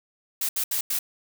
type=noise bursts at uneven times; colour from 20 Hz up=blue; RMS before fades=-26 dBFS; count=4; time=0.41-0.49 / 0.56-0.64 / 0.71-0.81 / 0.9-0.99 s; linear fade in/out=5 ms; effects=none